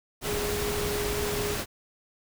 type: tone in noise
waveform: sine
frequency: 413.8 Hz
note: G#4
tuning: 6 cents flat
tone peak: -30 dBFS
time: 0.24-1.58 s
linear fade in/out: 50 ms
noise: pink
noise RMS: -31 dBFS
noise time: 0.21-1.66 s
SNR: -2 dB
effects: none